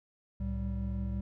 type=tone cluster; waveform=triangle; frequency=66.5 / 110.7 / 193.8 Hz; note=C2 / A2 / G3; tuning=+29 / +11 / -20 cents; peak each=-32 / -37 / -35 dBFS; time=0.4-1.21 s; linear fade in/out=5 ms; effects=none